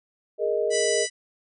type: chord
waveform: sine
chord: Ab suspended second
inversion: none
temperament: equal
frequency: 415.3 / 466.2 / 622.3 Hz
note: Ab4 / Bb4 / Eb5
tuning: 0 / 0 / 0 cents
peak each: -26 dBFS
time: 0.38-1.07 s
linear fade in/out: 50 ms
type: harmonic tone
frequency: 987.8 Hz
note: B5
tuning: in tune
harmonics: 2 / 3 / 4 / 5 / 6 / 7 / 8 / 9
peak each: -31 / -35 / -37 / -34 / -32 / -37 / -36 / -33 dBFS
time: 0.7-1.1 s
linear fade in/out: 50 ms
effects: none